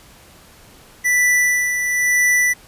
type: tone with tremolo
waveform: square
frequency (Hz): 1975.5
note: B6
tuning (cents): 0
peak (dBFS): -13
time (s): 1.04-2.54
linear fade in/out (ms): 20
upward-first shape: sine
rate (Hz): 1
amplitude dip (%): 50
effects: pink hiss -46 dBFS RMS until 2.67 s + resampled to 32000 Hz